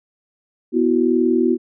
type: chord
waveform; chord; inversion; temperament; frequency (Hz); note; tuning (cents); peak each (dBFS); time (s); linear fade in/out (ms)
sine; B suspended fourth; none; equal; 246.9 / 329.6 / 370; B3 / E4 / F#4; 0 / 0 / 0; -18; 0.72-1.58; 50
effects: none